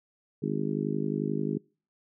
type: harmonic tone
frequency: 51.3 Hz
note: G#1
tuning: 21 cents flat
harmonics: 3 / 4 / 5 / 6 / 7 / 8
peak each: -33 / -33 / -34 / -35 / -36 / -36 dBFS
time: 0.42-1.58 s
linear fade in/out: 10 ms
effects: noise-tail reverb RT60 0.4 s tail -26 dB re dry